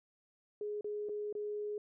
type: tone with dropouts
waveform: sine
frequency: 417.5 Hz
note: G#4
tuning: 9 cents sharp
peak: -36 dBFS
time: 0.61-1.78 s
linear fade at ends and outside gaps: 2 ms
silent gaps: 0.81-0.844 / 1.088-1.093 / 1.327-1.351 s
effects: none